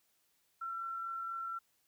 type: tone with amplitude modulation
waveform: sine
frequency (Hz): 1352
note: E6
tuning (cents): +43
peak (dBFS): -36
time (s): 0.61-1.59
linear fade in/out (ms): 10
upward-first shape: sine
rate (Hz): 44.1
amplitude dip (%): 30
effects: white hiss -75 dBFS RMS until 1.87 s